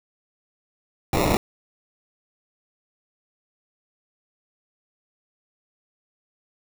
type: noise with sample-and-hold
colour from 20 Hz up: white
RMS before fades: -20 dBFS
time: 1.13-1.37 s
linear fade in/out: 2 ms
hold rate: 1575 Hz
effects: none